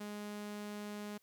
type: tone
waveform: sawtooth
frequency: 207.7 Hz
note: G#3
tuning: in tune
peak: -38 dBFS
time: 0-1.18 s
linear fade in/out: 10 ms
effects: white hiss -74 dBFS RMS until 1.22 s